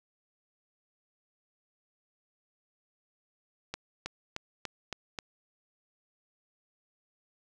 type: accelerating click train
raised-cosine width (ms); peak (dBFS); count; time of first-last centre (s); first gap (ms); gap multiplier
0.2; -18; 6; 3.74-5.188; 320; 0.95
effects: none